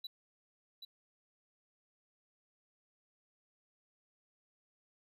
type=tone with echo; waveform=triangle; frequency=3951 Hz; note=B7; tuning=in tune; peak=-39 dBFS; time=0.04-0.07 s; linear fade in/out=5 ms; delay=780 ms; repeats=1; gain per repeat=-6 dB; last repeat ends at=0.85 s; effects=none